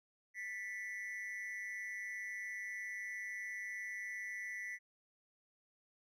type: tone with amplitude modulation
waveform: triangle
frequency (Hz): 1975.5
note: B6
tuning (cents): 0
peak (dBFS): -36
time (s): 0.34-4.79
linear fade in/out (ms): 50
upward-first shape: sine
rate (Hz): 203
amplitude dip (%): 80
effects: none